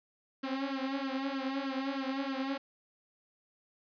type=tone with flanger; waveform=sawtooth; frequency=270 Hz; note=C#4; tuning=45 cents flat; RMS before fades=-35 dBFS; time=0.43-2.58 s; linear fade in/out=10 ms; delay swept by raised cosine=0.62 to 4.82 ms; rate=3.2 Hz; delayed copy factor=+0.9; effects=resampled to 11025 Hz + 10-bit